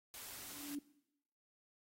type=noise; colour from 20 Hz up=white; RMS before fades=-50 dBFS; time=0.14-0.75 s; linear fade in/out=0 ms
type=tone with exponential growth; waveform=sine; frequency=287.6 Hz; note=D4; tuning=36 cents flat; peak=-37 dBFS; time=0.36-0.79 s; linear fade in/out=5 ms; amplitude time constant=92 ms
effects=noise-tail reverb RT60 0.8 s tail -19 dB re dry + AAC 48 kbps